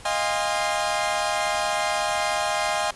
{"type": "chord", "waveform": "sawtooth", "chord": "F minor seventh", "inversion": "third", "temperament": "equal with one note detuned", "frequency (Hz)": [622.3, 698.5, 815.4, 1046.5], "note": ["Eb5", "F5", "Ab5", "C6"], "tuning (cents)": [0, 0, -32, 0], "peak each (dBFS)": [-24, -25, -23, -26], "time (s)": [0.05, 2.91], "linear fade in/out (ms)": 5, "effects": ["pink hiss -45 dBFS RMS until 2.95 s", "resampled to 24000 Hz"]}